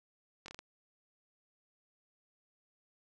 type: slowing click train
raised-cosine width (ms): 0.2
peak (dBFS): -29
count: 5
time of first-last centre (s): 0.46-0.59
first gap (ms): 22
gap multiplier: 1.27
effects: none